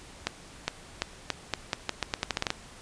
accelerating click train, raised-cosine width 0.2 ms, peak -9 dBFS, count 15, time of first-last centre 0.27-2.504 s, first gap 410 ms, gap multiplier 0.83, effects pink hiss -49 dBFS RMS until 2.81 s + resampled to 22050 Hz

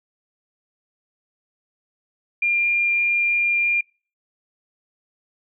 sine tone, 2399 Hz, D7, 36 cents sharp, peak -17 dBFS, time 2.42-3.81 s, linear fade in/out 5 ms, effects noise-tail reverb RT60 0.4 s tail -26 dB re dry

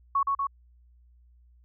sine tone with echo, 1108.7 Hz, C#6, in tune, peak -21 dBFS, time 0.15-0.23 s, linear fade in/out 5 ms, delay 120 ms, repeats 2, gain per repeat -2 dB, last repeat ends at 0.47 s, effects added 60 Hz sine -55 dBFS peak until 1.64 s

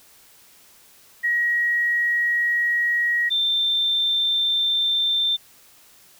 sine tone pair in turn, 1900 / 3572 Hz, A#6 / A7, +33 / +25 cents, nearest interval major seventh, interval 1092 cents, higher second, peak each -18 dBFS, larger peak neither, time 1.23-3.3 / 3.3-5.37 s, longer neither, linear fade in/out 20 ms, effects white hiss -52 dBFS RMS until 6.19 s

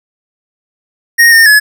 square tone with pitch steps, 1862 / 1823 / 1701 Hz, A#6 / A#6 / G#6, -2 / -39 / +41 cents, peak -3 dBFS, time 1.18-1.6 s, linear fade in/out 20 ms, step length 140 ms, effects none

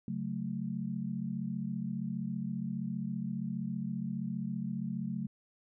sine chord, F# minor, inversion second, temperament equal, 138.59 / 185 / 220 Hz, C#3 / F#3 / A3, 0 / 0 / 0 cents, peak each -40 / -37 / -37 dBFS, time 0.08-5.27 s, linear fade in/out 2 ms, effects none

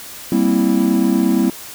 triangle chord, C dominant seventh, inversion second, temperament equal, 196 / 233.1 / 261.6 / 329.6 Hz, G3 / Bb3 / C4 / E4, 0 / 0 / 0 / 0 cents, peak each -16 dBFS, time 0.32-1.5 s, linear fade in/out 2 ms, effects white hiss -34 dBFS RMS until 1.74 s

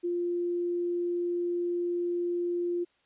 sine tone, 349.2 Hz, F4, in tune, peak -27 dBFS, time 0.03-2.85 s, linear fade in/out 20 ms, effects white hiss -69 dBFS RMS until 3.05 s + resampled to 8000 Hz

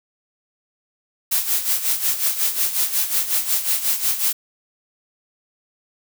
blue noise with tremolo, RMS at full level -18 dBFS, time 1.31-4.33 s, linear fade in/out 10 ms, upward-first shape sine, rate 5.5 Hz, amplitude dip 70%, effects none

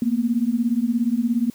sine beating tone pair, 227.3 / 244.3 Hz, A#3 / B3, -43 / -19 cents, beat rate 17 Hz, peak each -21 dBFS, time 0.02-1.5 s, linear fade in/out 2 ms, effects white hiss -51 dBFS RMS until 1.54 s

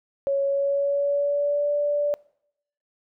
sine tone with pitch glide, 554.4 to 583 Hz, C#5 to D5, 0 to -13 cents, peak -20 dBFS, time 0.27-2.14 s, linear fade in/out 0 ms, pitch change +87 cents, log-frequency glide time 0.43-1.71 s, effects noise-tail reverb RT60 0.7 s tail -23 dB re dry

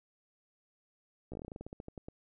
slowing click train, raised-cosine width 2 ms, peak -30 dBFS, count 17, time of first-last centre 1.32-2.085 s, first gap 15 ms, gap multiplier 1.14, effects none

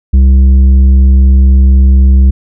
sine tone with tanh clipping, 66 Hz, C2, 16 cents sharp, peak -3 dBFS, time 0.13-2.31 s, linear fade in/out 10 ms, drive 7 dB, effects none

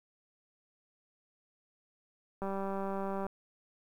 click train, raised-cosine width 1 ms, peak -24 dBFS, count 166, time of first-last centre 2.42-3.266 s, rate 195 Hz, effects 10-bit

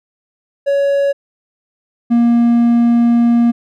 triangle tone pair in turn, 560 / 235.9 Hz, C#5 / A#3, +18 / +21 cents, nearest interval octave + minor third, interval 1497 cents, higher first, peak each -9 / -6 dBFS, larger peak second, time 0.66-1.13 / 2.1-3.52 s, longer second, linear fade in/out 20 ms, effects none

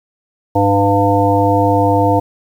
harmonic tone with a mistuned harmonic, 99.9 Hz, G2, 33 cents sharp, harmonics 1 / 3 / 5 / 7 / 9, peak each -16 / -16 / -16 / -16 / -16 dBFS, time 0.55-2.2 s, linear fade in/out 10 ms, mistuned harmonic 1, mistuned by +29 cents, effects 7-bit

